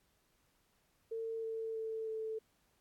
sine tone with pitch steps, 451.3 / 447.7 / 444.1 / 440.5 Hz, A4 / A4 / A4 / A4, +44 / +30 / +16 / +2 cents, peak -37 dBFS, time 1.11-2.39 s, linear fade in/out 10 ms, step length 320 ms, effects pink hiss -75 dBFS RMS until 2.8 s + AAC 64 kbps

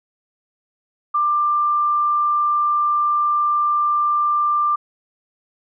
sine tone, 1187 Hz, D6, 18 cents sharp, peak -15 dBFS, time 1.14-4.76 s, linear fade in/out 10 ms, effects none

